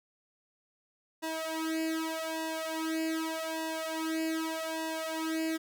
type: tone with flanger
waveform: sawtooth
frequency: 321.1 Hz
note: E4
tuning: 45 cents flat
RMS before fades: -34 dBFS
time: 1.22-5.58 s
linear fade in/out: 20 ms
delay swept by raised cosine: 1.1 to 2.7 ms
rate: 0.83 Hz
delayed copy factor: +1
effects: none